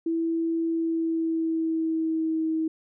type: tone with pitch glide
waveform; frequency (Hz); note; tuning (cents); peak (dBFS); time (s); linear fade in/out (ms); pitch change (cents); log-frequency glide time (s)
sine; 329.6 to 319.3; E4 to D#4; 0 to +45; -23; 0.06-2.68; 5; -55; 0.67-2.46
effects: none